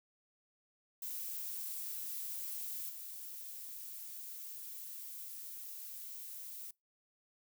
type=noise with level steps; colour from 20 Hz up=violet; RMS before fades=-42 / -47 dBFS; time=1.02-6.71 s; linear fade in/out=5 ms; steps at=2.89 s; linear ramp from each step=10 ms; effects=noise-tail reverb RT60 0.2 s tail -24 dB re dry